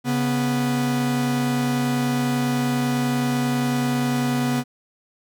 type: tone pair together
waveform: 45% pulse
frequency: 138.34 / 246.5 Hz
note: C#3 / B3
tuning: -3 / -3 cents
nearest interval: minor seventh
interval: 1000 cents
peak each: -25 / -21 dBFS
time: 0.04-4.64 s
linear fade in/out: 50 ms
effects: none